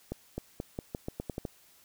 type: accelerating click train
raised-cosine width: 2 ms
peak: -21 dBFS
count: 10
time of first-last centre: 0.12-1.452 s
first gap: 260 ms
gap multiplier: 0.85
effects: white hiss -61 dBFS RMS until 1.84 s